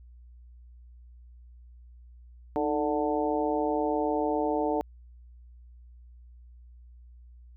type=harmonic tone with a mistuned harmonic; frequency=147.6 Hz; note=D3; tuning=9 cents sharp; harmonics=2 / 3 / 4 / 5 / 6; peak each=-30 / -30 / -32 / -32 / -33 dBFS; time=2.56-4.81 s; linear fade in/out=0 ms; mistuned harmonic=2; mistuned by=+77 cents; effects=added 60 Hz sine -48 dBFS peak until 7.56 s